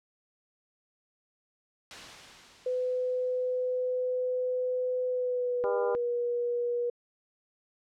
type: noise with exponential decay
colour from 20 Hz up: white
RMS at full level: -41 dBFS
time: 1.91-4.21 s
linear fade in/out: 1 ms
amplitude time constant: 500 ms
type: tone with pitch glide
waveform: sine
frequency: 504 to 481.2 Hz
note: B4 to B4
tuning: +35 to -45 cents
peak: -27 dBFS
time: 2.66-6.9 s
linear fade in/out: 5 ms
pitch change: -80 cents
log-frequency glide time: 5.07-5.95 s
type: harmonic tone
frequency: 200 Hz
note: G3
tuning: 35 cents sharp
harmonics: 2 / 3 / 4 / 5 / 6 / 7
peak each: -33 / -35 / -37 / -38 / -43 / -44 dBFS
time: 5.64-5.95 s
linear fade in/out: 0 ms
effects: low-pass 5000 Hz 12 dB/octave